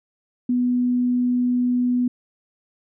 sine tone, 246.9 Hz, B3, in tune, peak -17 dBFS, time 0.49-2.08 s, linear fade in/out 5 ms, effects none

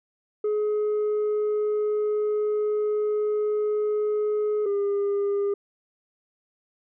sine tone pair in turn, 421.9 / 403.3 Hz, G#4 / G4, +27 / +49 cents, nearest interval minor second, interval 78 cents, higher first, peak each -19 dBFS, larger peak neither, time 0.44-4.66 / 4.66-5.54 s, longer first, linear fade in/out 5 ms, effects tanh soft clip ceiling -21 dBFS

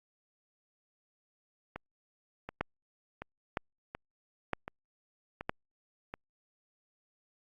two click trains, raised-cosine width 0.5 ms, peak -15 / -24 dBFS, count 4 / 7, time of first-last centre 2.61-5.495 / 1.76-6.14 s, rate 1.04 / 1.37 Hz, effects Opus 48 kbps

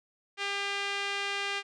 sawtooth tone with band-pass filter, 400 Hz, G4, 35 cents sharp, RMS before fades -33 dBFS, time 0.37-1.63 s, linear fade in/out 50 ms, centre 2600 Hz, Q 1.4, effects resampled to 22050 Hz

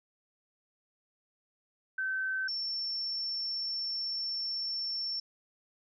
sine tone pair in turn, 1538 / 5418 Hz, G6 / E8, -33 / +47 cents, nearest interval octave + minor seventh, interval 2180 cents, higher second, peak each -30 / -32 dBFS, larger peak first, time 1.98-2.48 / 2.48-5.2 s, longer second, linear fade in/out 5 ms, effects none

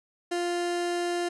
30% pulse tone, 349.2 Hz, F4, in tune, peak -24 dBFS, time 0.31-1.29 s, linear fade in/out 10 ms, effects resampled to 24000 Hz

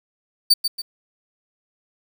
40% pulse tone with echo, 4593 Hz, D8, 39 cents flat, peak -9 dBFS, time 0.5-0.54 s, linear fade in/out 10 ms, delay 140 ms, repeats 2, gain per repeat -8 dB, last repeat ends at 0.82 s, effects 8-bit

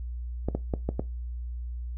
clicks, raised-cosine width 2 ms, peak -14 dBFS, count 5, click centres 0.486 / 0.55 / 0.738 / 0.89 / 0.995 s, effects noise-tail reverb RT60 0.2 s tail -18 dB re dry + added 60 Hz sine -32 dBFS peak until 1.97 s

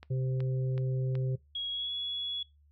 click train, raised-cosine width 0.3 ms, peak -30 dBFS, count 4, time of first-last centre 0.03-1.154 s, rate 2.67 Hz
harmonic tone, 130.3 Hz, C3, 7 cents flat, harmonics 1 / 3 / 4, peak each -28 / -41 / -45 dBFS, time 0.1-1.36 s, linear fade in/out 10 ms
sine tone with pitch glide, 3311 to 3375 Hz, G#7 to G#7, -6 to +27 cents, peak -32 dBFS, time 1.55-2.43 s, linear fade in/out 5 ms, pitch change +33 cents, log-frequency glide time 1.7-1.91 s
effects noise-tail reverb RT60 0.2 s tail -21 dB re dry + added 73 Hz sine -60 dBFS peak until 2.71 s

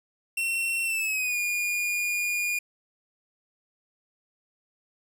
45% pulse tone with pitch glide, 2714 to 2432 Hz, E7 to D#7, +50 to -40 cents, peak -25 dBFS, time 0.37-2.59 s, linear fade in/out 5 ms, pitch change -190 cents, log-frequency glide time 0.84-1.38 s, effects none

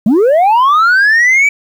sine linear sweep, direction up, 191.2 to 2317 Hz, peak -3 dBFS, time 0.06-1.49 s, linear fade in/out 5 ms, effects tanh soft clip ceiling -5 dBFS + 7-bit

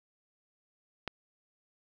click, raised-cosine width 0.3 ms, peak -18 dBFS, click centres 1.077 s, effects none

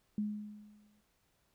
sine tone with exponential decay, 209.7 Hz, G#3, 17 cents sharp, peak -30 dBFS, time 0.18-1.01 s, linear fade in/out 2 ms, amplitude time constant 180 ms, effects pink hiss -75 dBFS RMS until 1.54 s

